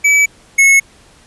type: tone pair in turn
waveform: square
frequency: 2293 / 2189 Hz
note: D7 / C#7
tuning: -42 / -22 cents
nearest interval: minor second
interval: 80 cents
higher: first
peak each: -8 / -6 dBFS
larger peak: second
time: 0.04-0.26 / 0.58-0.8 s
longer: neither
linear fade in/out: 10 ms
effects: pink hiss -46 dBFS RMS until 1.26 s + resampled to 24000 Hz